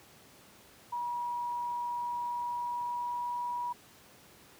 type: tone with pitch glide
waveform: sine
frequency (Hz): 962 to 968.1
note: B5 to B5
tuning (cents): -46 to -35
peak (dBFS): -32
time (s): 0.92-3.73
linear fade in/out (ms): 10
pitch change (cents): +11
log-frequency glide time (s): 2.22-3.44
effects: pink hiss -57 dBFS RMS until 4.59 s + high-pass 100 Hz 12 dB/octave